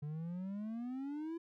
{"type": "exponential sweep", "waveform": "triangle", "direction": "up", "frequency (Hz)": [144.8, 340], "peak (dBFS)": -37, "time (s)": [0.02, 1.38], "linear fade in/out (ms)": 10, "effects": []}